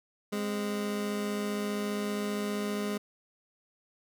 25% pulse tone pair together, 206.5 / 261.6 Hz, G#3 / C4, -10 / 0 cents, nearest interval major third, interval 410 cents, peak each -27 / -37 dBFS, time 0.32-2.98 s, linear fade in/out 10 ms, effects none

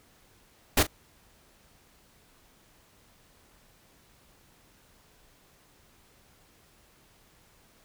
pink noise with echo, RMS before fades -21 dBFS, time 0.77-0.83 s, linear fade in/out 5 ms, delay 39 ms, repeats 1, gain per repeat -15 dB, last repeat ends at 0.869 s, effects pink hiss -61 dBFS RMS until 7.84 s

